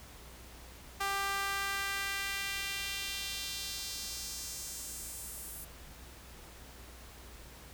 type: tone with high-pass filter sweep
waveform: sawtooth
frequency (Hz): 394.8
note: G4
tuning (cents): +12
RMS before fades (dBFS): -38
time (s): 1-5.65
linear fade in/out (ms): 10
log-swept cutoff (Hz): 1000 to 11000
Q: 1.5
effects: added 60 Hz sine -53 dBFS peak until 7.73 s + pink hiss -53 dBFS RMS until 7.73 s